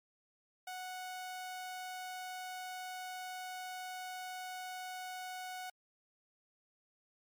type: tone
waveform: sawtooth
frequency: 738 Hz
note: F#5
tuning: 5 cents flat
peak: -38 dBFS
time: 0.67-5.7 s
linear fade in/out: 5 ms
effects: MP3 96 kbps